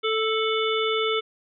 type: harmonic tone with a mistuned harmonic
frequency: 440 Hz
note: A4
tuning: in tune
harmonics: 1 / 3 / 5 / 7 / 8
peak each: -24 / -28 / -31 / -31 / -30 dBFS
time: 0.03-1.21 s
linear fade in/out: 20 ms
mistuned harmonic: 7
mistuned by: -54 cents
effects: none